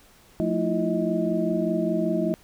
sine tone cluster, 177.2 / 220.5 / 319 / 344.1 / 632 Hz, F3 / A3 / D#4 / F4 / D#5, +25 / +4 / +43 / -26 / +27 cents, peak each -28 dBFS, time 0.4-2.34 s, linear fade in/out 0 ms, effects pink hiss -55 dBFS RMS until 2.43 s

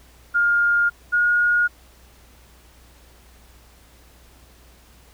sine tone pair in turn, 1412 / 1436.7 Hz, F6 / F6, +19 / +49 cents, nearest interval unison, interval 30 cents, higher second, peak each -15 dBFS, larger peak neither, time 0.34-0.9 / 1.12-1.68 s, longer neither, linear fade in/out 20 ms, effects added 60 Hz sine -50 dBFS peak until 5.13 s + pink hiss -53 dBFS RMS until 5.13 s

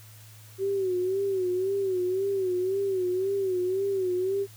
sine tone with vibrato, 378.2 Hz, F#4, 38 cents sharp, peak -24 dBFS, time 0.58-4.47 s, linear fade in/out 50 ms, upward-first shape sine, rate 1.9 Hz, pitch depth 86 cents each way, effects added 108 Hz sine -48 dBFS peak until 4.56 s + white hiss -53 dBFS RMS until 4.56 s

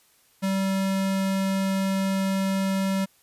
square tone, 193 Hz, G3, 27 cents flat, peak -23 dBFS, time 0.42-3.06 s, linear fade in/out 20 ms, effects white hiss -61 dBFS RMS until 3.22 s + resampled to 32000 Hz

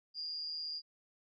sine tone with amplitude modulation, 4812 Hz, D8, 41 cents sharp, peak -35 dBFS, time 0.14-0.82 s, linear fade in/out 50 ms, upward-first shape sine, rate 157 Hz, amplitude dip 65%, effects none

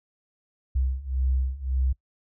sine beating tone pair, 64 / 65.8 Hz, C2 / C2, -38 / +10 cents, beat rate 1.8 Hz, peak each -27 / -25 dBFS, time 0.75-1.93 s, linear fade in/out 10 ms, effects noise-tail reverb RT60 0.1 s tail -22 dB re dry

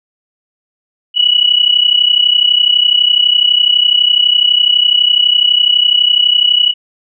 sine tone pair together, 2920 / 2952 Hz, F#7 / F#7, -24 / -5 cents, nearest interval unison, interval 19 cents, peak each -10 dBFS, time 1.14-6.74 s, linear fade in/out 50 ms, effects none

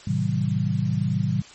sine chord, A diminished seventh, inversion none, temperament just, 110 / 132 / 158.4 / 190.08 Hz, A2 / C3 / Eb3 / Gb3, 0 / +16 / +31 / +47 cents, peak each -26 dBFS, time 0.07-1.42 s, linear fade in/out 5 ms, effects white hiss -46 dBFS RMS until 1.54 s + MP3 32 kbps

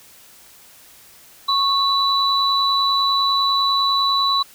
sine tone pair together, 1100 / 3955 Hz, C#6 / B7, -14 / +2 cents, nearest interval octave + minor seventh, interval 2216 cents, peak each -18 dBFS, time 1.48-4.43 s, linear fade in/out 10 ms, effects white hiss -47 dBFS RMS until 4.54 s

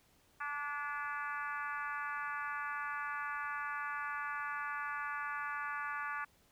harmonic tone with a mistuned harmonic, 290.6 Hz, D4, 18 cents flat, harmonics 3 / 4 / 5 / 6 / 7 / 8 / 9, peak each -46 / -41 / -42 / -44 / -51 / -53 / -54 dBFS, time 0.4-6.25 s, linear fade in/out 10 ms, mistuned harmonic 6, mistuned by -25 cents, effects pink hiss -69 dBFS RMS until 6.51 s

